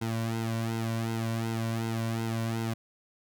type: tone with flanger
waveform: sawtooth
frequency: 113.7 Hz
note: A#2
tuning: 43 cents flat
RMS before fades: -31 dBFS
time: 0.01-2.74 s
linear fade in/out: 10 ms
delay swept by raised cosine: 1.7 to 2.41 ms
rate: 2.7 Hz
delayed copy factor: -0.8
effects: none